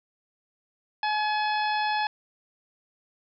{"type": "harmonic tone", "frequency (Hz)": 849, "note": "G#5", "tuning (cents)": 38, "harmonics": [1, 2, 3, 4, 5, 6], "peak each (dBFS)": [-25, -31, -35, -37, -39, -41], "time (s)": [1.03, 2.07], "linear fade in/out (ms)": 2, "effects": []}